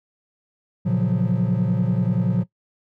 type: chord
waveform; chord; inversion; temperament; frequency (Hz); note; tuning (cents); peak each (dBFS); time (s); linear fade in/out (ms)
triangle; Gb major seventh; first; equal; 116.54 / 138.59 / 174.61 / 185; Bb2 / Db3 / F3 / Gb3; 0 / 0 / 0 / 0; -21 / -23 / -19 / -20; 0.85-2.44; 20
effects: noise-tail reverb RT60 0.1 s tail -17 dB re dry + tanh soft clip ceiling -11 dBFS